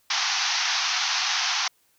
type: band-pass noise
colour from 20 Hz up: white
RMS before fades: -25 dBFS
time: 0.1-1.68 s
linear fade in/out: 5 ms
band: 720 to 6200 Hz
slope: 96 dB/octave
effects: white hiss -65 dBFS RMS until 1.98 s